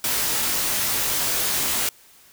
white noise with comb filter, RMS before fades -23 dBFS, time 0.04-1.89 s, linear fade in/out 2 ms, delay 20 ms, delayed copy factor -0.7, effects white hiss -52 dBFS RMS until 2.32 s

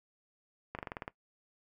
slowing click train, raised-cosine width 0.5 ms, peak -23 dBFS, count 8, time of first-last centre 0.75-1.079 s, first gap 38 ms, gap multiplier 1.07, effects noise-tail reverb RT60 0.1 s tail -19 dB re dry

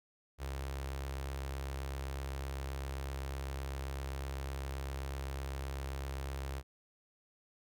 sawtooth tone with notch filter, 67.8 Hz, C#2, 38 cents flat, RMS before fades -40 dBFS, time 0.38-6.63 s, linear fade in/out 50 ms, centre 210 Hz, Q 1, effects none

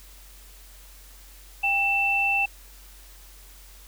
sine tone pair together, 793 / 2670 Hz, G5 / E7, +20 / +22 cents, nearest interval octave + major sixth, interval 2102 cents, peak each -27 / -21 dBFS, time 1.63-2.46 s, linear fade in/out 10 ms, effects added 46 Hz sine -47 dBFS peak until 3.87 s + white hiss -51 dBFS RMS until 3.87 s

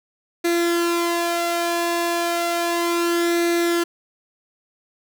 sawtooth tone with flanger, 342.2 Hz, F4, 35 cents flat, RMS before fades -21 dBFS, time 0.44-3.84 s, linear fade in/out 10 ms, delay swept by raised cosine 0.49 to 1.79 ms, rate 0.33 Hz, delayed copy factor +0.55, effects none

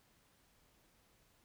silence, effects pink hiss -71 dBFS RMS until 1.44 s

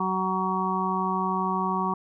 harmonic tone, 187.5 Hz, F#3, 23 cents sharp, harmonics 1 / 2 / 4 / 5 / 6, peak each -29 / -33 / -33 / -29 / -28 dBFS, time 0-1.94 s, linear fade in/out 5 ms, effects none

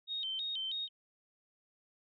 sine tone with vibrato, 3403 Hz, G#7, 41 cents sharp, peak -35 dBFS, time 0.07-0.89 s, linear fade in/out 50 ms, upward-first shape square, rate 3.1 Hz, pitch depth 160 cents each way, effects none

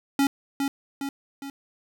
square tone with echo, 277.2 Hz, C#4, in tune, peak -19 dBFS, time 0.19-0.27 s, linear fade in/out 2 ms, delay 410 ms, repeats 3, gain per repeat -5 dB, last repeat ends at 1.5 s, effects 9-bit

